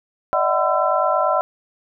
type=tone cluster; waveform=sine; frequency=592 / 641 / 747 / 1016 / 1338 Hz; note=D5 / E5 / F#5 / B5 / E6; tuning=+14 / -49 / +16 / +49 / +25 cents; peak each=-22 dBFS; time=0.33-1.41 s; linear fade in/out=0 ms; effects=none